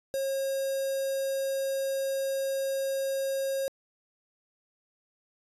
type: tone with notch filter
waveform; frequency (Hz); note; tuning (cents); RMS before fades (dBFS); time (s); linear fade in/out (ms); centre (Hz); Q
square; 541; C#5; -42; -30; 0.14-3.68; 0; 2200; 0.57
effects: resampled to 32000 Hz